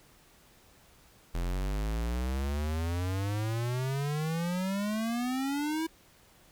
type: exponential sweep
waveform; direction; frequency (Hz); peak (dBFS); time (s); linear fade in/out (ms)
square; up; 41.87 to 328.1; -30; 1.34-5.87; 10
effects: pink hiss -60 dBFS RMS until 6.51 s